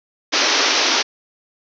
white band-pass noise, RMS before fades -17 dBFS, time 0.32-1.03 s, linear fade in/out 20 ms, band 250 to 6100 Hz, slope 96 dB/octave, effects none

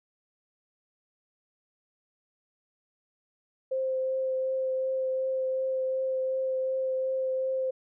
sine tone with vibrato, 523.3 Hz, C5, in tune, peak -26 dBFS, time 3.71-7.71 s, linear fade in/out 10 ms, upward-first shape triangle, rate 2.7 Hz, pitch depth 11 cents each way, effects none

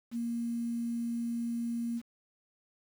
sine tone with quantisation, 234.3 Hz, A#3, 9 cents sharp, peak -31 dBFS, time 0.11-2.02 s, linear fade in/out 50 ms, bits 9, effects none

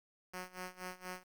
5% pulse tone with tremolo, 182.9 Hz, F#3, 20 cents flat, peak -30 dBFS, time 0.33-1.24 s, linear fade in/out 10 ms, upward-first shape sine, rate 4.2 Hz, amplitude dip 90%, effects 10-bit

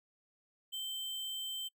sine tone with sample-and-hold, 3108 Hz, G7, 16 cents flat, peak -37 dBFS, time 0.72-1.69 s, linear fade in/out 20 ms, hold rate 11025 Hz, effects noise-tail reverb RT60 0.1 s tail -25 dB re dry

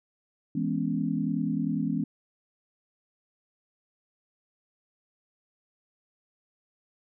sine chord, C# minor seventh, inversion first, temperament equal, 164.81 / 207.7 / 246.9 / 277.2 Hz, E3 / G#3 / B3 / C#4, 0 / 0 / 0 / 0 cents, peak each -31 dBFS, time 0.55-2.04 s, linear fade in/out 5 ms, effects none

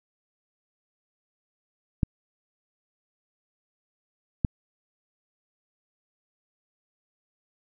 clicks, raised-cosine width 5 ms, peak -9 dBFS, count 2, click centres 2.032 / 4.448 s, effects none

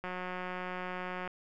click train, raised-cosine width 0.5 ms, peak -24 dBFS, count 226, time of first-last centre 0.04-1.276 s, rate 182 Hz, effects none

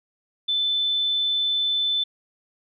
sine tone, 3520 Hz, A7, in tune, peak -20 dBFS, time 0.48-2.04 s, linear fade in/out 10 ms, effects none

